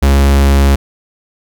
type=tone; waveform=45% pulse; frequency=69.3 Hz; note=C#2; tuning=in tune; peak=-6 dBFS; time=0.02-0.76 s; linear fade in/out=10 ms; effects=none